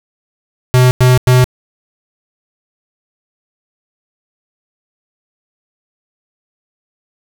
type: tone bursts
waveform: square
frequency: 126.5 Hz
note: B2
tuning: 42 cents sharp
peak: -6 dBFS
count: 3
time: 0.74-1.442 s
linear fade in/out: 0 ms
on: 170 ms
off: 96 ms
effects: none